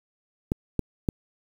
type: clicks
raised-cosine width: 3 ms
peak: -10 dBFS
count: 3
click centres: 0.519 / 0.793 / 1.088 s
effects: 7-bit